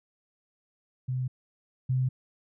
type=tone pair in turn; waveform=sine; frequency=128 / 128.82 Hz; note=C3 / C3; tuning=-38 / -27 cents; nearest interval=unison; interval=11 cents; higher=second; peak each=-27 / -23 dBFS; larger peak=second; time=1.08-1.28 / 1.89-2.09 s; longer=neither; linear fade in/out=10 ms; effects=none